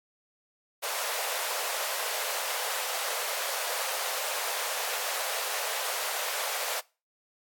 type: high-pass noise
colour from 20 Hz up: pink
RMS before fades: -32 dBFS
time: 0.82-6.81 s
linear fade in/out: 20 ms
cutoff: 490 Hz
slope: 48 dB/octave
effects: noise-tail reverb RT60 0.3 s tail -22 dB re dry + AAC 64 kbps